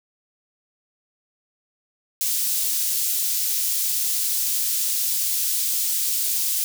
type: high-pass noise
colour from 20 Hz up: white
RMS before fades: -23 dBFS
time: 2.21-6.64 s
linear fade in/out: 0 ms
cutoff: 4700 Hz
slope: 12 dB/octave
effects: none